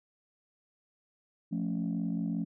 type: chord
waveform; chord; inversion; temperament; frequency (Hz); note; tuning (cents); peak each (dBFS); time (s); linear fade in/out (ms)
sine; F augmented; none; equal; 174.61 / 220 / 277.2; F3 / A3 / C#4; 0 / 0 / 0; -32 / -33 / -35; 1.51-2.45; 20
effects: tanh soft clip ceiling -24 dBFS